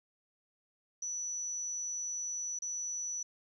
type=tone with dropouts; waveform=sine; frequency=5930 Hz; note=F#8; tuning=3 cents sharp; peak=-35 dBFS; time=1.02-3.23 s; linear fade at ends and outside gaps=5 ms; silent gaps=2.59-2.62 s; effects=12-bit